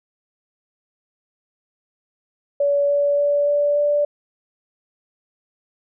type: tone with pitch steps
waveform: sine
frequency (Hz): 570 / 573.6 / 577.3 / 581 / 584.7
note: C#5 / D5 / D5 / D5 / D5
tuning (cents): +48 / -41 / -30 / -19 / -8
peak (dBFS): -15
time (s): 2.6-4.05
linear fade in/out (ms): 5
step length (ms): 290
effects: none